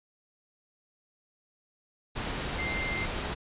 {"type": "tone in noise", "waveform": "sine", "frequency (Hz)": 2093, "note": "C7", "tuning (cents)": 0, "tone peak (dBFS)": -32, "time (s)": [2.58, 3.06], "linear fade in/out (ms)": 20, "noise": "pink", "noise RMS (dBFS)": -33, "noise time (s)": [2.15, 3.35], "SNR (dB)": -2, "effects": ["resampled to 8000 Hz"]}